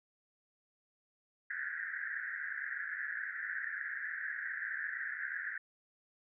white band-pass noise, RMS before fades -40 dBFS, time 1.5-5.58 s, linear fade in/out 5 ms, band 1500 to 1900 Hz, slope 96 dB/octave, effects none

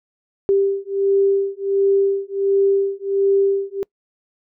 sine beating tone pair, 393.5 / 394.9 Hz, G4 / G4, +7 / +13 cents, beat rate 1.4 Hz, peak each -18 dBFS, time 0.49-3.83 s, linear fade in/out 0 ms, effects noise-tail reverb RT60 0.1 s tail -26 dB re dry

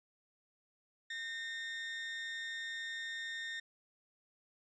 30% pulse tone with amplitude modulation, 1831 Hz, A#6, 32 cents flat, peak -35 dBFS, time 1.1-3.6 s, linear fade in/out 5 ms, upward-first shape sine, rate 260 Hz, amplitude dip 35%, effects resampled to 16000 Hz

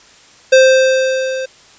square tone with level ramp, 523.3 Hz, C5, in tune, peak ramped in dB -4 to -20 dBFS, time 0.52-1.46 s, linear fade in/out 10 ms, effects white hiss -44 dBFS RMS until 1.78 s + resampled to 16000 Hz

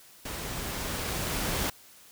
pink noise with level ramp, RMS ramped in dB -37 to -29 dBFS, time 0.25-1.7 s, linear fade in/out 5 ms, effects white hiss -54 dBFS RMS until 2.11 s

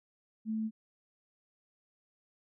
sine tone, 219.5 Hz, A3, 4 cents flat, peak -31 dBFS, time 0.45-0.71 s, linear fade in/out 50 ms, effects none

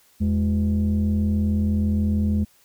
sine tone pair together, 82.9 / 209.3 Hz, E2 / G#3, +10 / +14 cents, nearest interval octave + major third, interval 1604 cents, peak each -19 / -19 dBFS, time 0.2-2.45 s, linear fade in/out 20 ms, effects tanh soft clip ceiling -15 dBFS + white hiss -58 dBFS RMS until 2.64 s

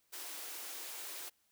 white high-pass noise, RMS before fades -45 dBFS, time 0.12-1.3 s, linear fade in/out 20 ms, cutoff 290 Hz, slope 96 dB/octave, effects white hiss -75 dBFS RMS until 1.51 s

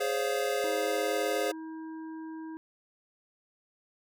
square chord, Db major seventh, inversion second, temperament equal with one note detuned, 415.3 / 523.3 / 562.8 / 698.5 Hz, Ab4 / C5 / Db5 / F5, 0 / 0 / +26 / 0 cents, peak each -33 / -33 / -36 / -36 dBFS, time 0-1.52 s, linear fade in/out 10 ms
harmonic tone, 319.7 Hz, D#4, 47 cents sharp, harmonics 1 / 3 / 5, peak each -38 / -49 / -55 dBFS, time 0.64-2.57 s, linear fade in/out 0 ms
effects none

